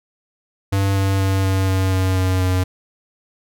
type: tone with pitch steps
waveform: square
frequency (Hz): 98 / 97.15 / 96.32 / 95.49 / 94.66 / 93.85 / 93.04 / 92.23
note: G2 / G2 / G2 / G2 / F#2 / F#2 / F#2 / F#2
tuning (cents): 0 / -15 / -30 / -45 / +40 / +25 / +10 / -5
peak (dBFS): -16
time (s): 0.72-2.64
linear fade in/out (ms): 10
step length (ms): 240
effects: none